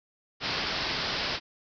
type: low-pass noise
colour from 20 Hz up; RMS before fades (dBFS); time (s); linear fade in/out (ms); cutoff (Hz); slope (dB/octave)
white; -31; 0.4-1.4; 50; 5300; 96
effects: none